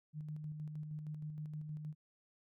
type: tone with tremolo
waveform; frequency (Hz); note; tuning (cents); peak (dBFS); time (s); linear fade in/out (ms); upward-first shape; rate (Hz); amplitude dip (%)
sine; 152.3; D#3; -37; -40; 0.13-1.95; 50; square; 6.4; 35
effects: none